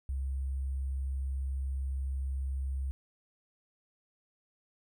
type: tone with sample-and-hold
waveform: sine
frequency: 67 Hz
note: C2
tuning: 42 cents sharp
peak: -31 dBFS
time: 0.09-2.91 s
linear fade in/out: 0 ms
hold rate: 8820 Hz
effects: none